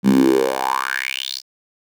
10% pulse tone with high-pass filter sweep, 65.7 Hz, C2, 8 cents sharp, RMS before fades -18 dBFS, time 0.03-1.42 s, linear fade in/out 50 ms, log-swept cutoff 180 to 5100 Hz, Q 6.1, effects none

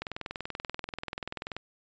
click train, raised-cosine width 0.3 ms, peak -19 dBFS, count 33, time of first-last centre 0.02-1.566 s, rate 20.7 Hz, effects resampled to 16000 Hz

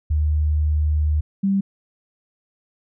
sine tone pair in turn, 75.9 / 195.95 Hz, D#2 / G3, -42 / 0 cents, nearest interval octave + major third, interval 1642 cents, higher second, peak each -16 dBFS, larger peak neither, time 0.1-1.21 / 1.43-1.61 s, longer first, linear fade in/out 10 ms, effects none

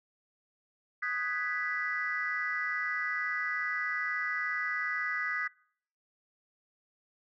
sine chord, G# minor seventh, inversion second, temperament equal with one note detuned, 1244.5 / 1498.9 / 1661.2 / 1975.5 Hz, D#6 / F#6 / G#6 / B6, 0 / +22 / 0 / 0 cents, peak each -37 / -37 / -36 / -33 dBFS, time 1.02-5.48 s, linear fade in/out 10 ms, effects noise-tail reverb RT60 0.6 s tail -25 dB re dry + tanh soft clip ceiling -22 dBFS

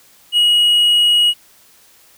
triangle tone, 2900 Hz, F#7, 35 cents flat, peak -8 dBFS, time 0.32-1.34 s, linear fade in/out 50 ms, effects white hiss -49 dBFS RMS until 2.17 s

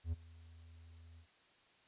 triangle tone with ADSR envelope, 82.41 Hz, E2, in tune, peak -31 dBFS, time 0.04-1.27 s, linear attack 84 ms, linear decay 24 ms, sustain -22 dB, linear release 83 ms, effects white hiss -68 dBFS RMS until 1.87 s + resampled to 8000 Hz

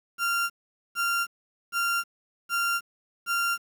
35% pulse tone bursts, 1386 Hz, F6, 14 cents flat, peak -22 dBFS, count 5, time 0.18-3.58 s, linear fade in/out 50 ms, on 320 ms, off 450 ms, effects 9-bit

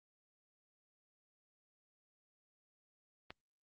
click, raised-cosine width 0.3 ms, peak -30 dBFS, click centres 3.305 s, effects Opus 32 kbps

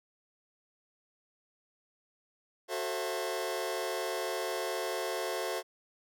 sawtooth chord, F# half-diminished seventh, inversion none, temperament just, 370 / 444 / 532.8 / 666 Hz, F#4 / A4 / C5 / E5, 0 / +16 / +31 / +18 cents, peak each -34 dBFS, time 2.68-5.63 s, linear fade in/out 50 ms, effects none

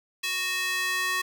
square tone with high-pass filter sweep, 370 Hz, F#4, in tune, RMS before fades -28 dBFS, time 0.23-1.22 s, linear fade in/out 10 ms, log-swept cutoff 2600 to 1500 Hz, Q 1.8, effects none

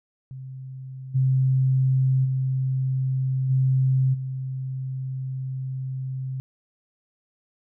sine tone with level steps, 131.4 Hz, C3, 8 cents sharp, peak -34 / -17 / -21 / -17 / -27 dBFS, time 0.31-6.4 s, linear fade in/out 0 ms, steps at 1.14 / 2.24 / 3.49 / 4.13 s, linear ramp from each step 20 ms, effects none

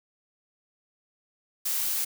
blue noise, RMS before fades -28 dBFS, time 1.65-2.05 s, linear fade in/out 10 ms, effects none

